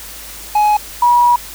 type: tone pair in turn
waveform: triangle / sine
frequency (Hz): 840 / 964.6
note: G#5 / B5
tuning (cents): +19 / -41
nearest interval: major second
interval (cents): 240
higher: second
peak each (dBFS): -7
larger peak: neither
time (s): 0.55-0.77 / 1.02-1.36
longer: second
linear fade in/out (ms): 5
effects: added 50 Hz sine -39 dBFS peak until 1.54 s + white hiss -32 dBFS RMS until 1.54 s